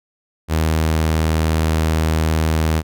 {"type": "tone", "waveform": "sawtooth", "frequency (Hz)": 79.4, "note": "D#2", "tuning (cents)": 36, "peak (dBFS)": -11, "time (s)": [0.48, 2.83], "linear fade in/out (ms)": 50, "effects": []}